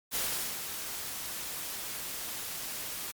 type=noise with ADSR envelope; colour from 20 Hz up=white; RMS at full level=-31 dBFS; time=0.11-3.12 s; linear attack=42 ms; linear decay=440 ms; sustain=-7 dB; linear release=16 ms; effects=MP3 96 kbps